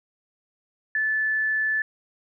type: tone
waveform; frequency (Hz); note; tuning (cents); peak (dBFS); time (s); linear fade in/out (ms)
sine; 1743; A6; -17; -21; 0.95-1.82; 2
effects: none